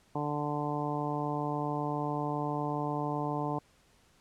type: harmonic tone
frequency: 147.4 Hz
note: D3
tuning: 7 cents sharp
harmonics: 1 / 2 / 3 / 4 / 5 / 6 / 7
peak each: -36 / -36 / -39 / -41 / -38 / -38 / -40 dBFS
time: 0.15-3.59 s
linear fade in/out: 5 ms
effects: pink hiss -65 dBFS RMS until 4.2 s + low-pass 10000 Hz 12 dB/octave